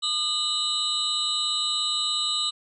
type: tone cluster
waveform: sine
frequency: 1218 / 2977 / 3757 / 4020 / 7910 Hz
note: D#6 / F#7 / A#7 / B7 / B8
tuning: -37 / +10 / +13 / +30 / +2 cents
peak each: -34 / -31 / -27 / -28 / -34 dBFS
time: 0.02-2.51 s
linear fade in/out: 20 ms
effects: none